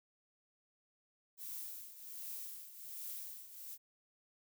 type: noise with tremolo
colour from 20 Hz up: violet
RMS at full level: -44 dBFS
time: 1.37-3.78 s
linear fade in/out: 50 ms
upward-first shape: triangle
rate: 1.3 Hz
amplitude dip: 75%
effects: none